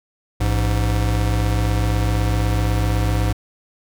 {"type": "tone pair together", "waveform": "square", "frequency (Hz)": [55.91, 103.83], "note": ["A1", "G#2"], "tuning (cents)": [28, 0], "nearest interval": "major seventh", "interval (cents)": 1072, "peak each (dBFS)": -20, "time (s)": [0.4, 3.33], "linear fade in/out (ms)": 10, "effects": []}